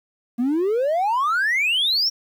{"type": "exponential sweep", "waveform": "triangle", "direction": "up", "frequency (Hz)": [230.9, 5660], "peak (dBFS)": -15, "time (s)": [0.38, 2.1], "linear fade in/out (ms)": 20, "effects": ["tanh soft clip ceiling -13 dBFS", "9-bit"]}